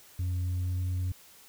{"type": "tone with pitch glide", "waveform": "sine", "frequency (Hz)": [90, 90.99], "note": ["F#2", "F#2"], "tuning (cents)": [-47, -28], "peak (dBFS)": -25, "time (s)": [0.19, 1.12], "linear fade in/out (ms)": 5, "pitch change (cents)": 19, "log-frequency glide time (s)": [0.43, 0.79], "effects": ["tanh soft clip ceiling -27 dBFS", "white hiss -55 dBFS RMS until 1.48 s"]}